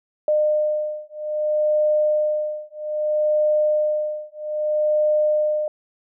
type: beating tone pair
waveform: sine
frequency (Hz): 606 / 606.62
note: D#5 / D#5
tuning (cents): -46 / -44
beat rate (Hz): 0.62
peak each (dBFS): -21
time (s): 0.28-5.68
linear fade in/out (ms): 2
effects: none